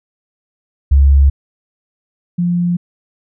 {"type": "tone pair in turn", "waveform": "sine", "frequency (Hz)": [69.4, 174.88], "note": ["C#2", "F3"], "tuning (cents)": [3, 3], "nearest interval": "octave + major third", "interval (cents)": 1600, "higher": "second", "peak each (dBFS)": [-5, -12], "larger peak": "first", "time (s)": [[0.91, 1.3], [2.38, 2.77]], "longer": "neither", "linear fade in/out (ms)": 10, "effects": []}